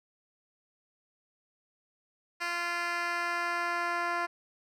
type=tone with band-pass filter sweep; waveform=10% pulse; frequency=346.1 Hz; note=F4; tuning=16 cents flat; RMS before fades=-32 dBFS; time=2.4-4.27 s; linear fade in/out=20 ms; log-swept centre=2500 to 1100 Hz; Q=0.8; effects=none